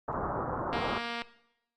white low-pass noise, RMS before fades -33 dBFS, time 0.08-0.98 s, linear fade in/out 2 ms, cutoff 1300 Hz, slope 48 dB/octave
click train, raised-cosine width 0.3 ms, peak -20 dBFS, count 116, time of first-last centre 0.73-1.219 s, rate 235 Hz
effects noise-tail reverb RT60 0.8 s tail -17 dB re dry + Opus 32 kbps

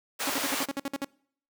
pink high-pass noise, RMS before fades -31 dBFS, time 0.19-0.66 s, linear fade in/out 20 ms, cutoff 600 Hz, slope 12 dB/octave
sawtooth tone bursts, 277.2 Hz, C#4, in tune, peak -25 dBFS, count 10, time 0.27-1.046 s, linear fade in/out 2 ms, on 29 ms, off 54 ms
effects noise-tail reverb RT60 0.6 s tail -25 dB re dry

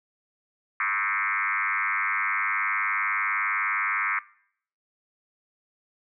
sine tone with frequency modulation, 1690 Hz, G#6, 30 cents sharp, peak -23 dBFS, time 0.8-4.19 s, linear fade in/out 2 ms, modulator 99.7 Hz, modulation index 5.8, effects noise-tail reverb RT60 0.6 s tail -20 dB re dry

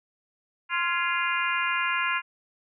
harmonic tone with a mistuned harmonic, 347.9 Hz, F4, 7 cents flat, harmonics 3 / 4 / 5 / 6 / 7 / 8, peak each -29 / -30 / -31 / -32 / -32 / -33 dBFS, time 0.69-2.22 s, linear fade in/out 50 ms, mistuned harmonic 5, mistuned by -62 cents, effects none

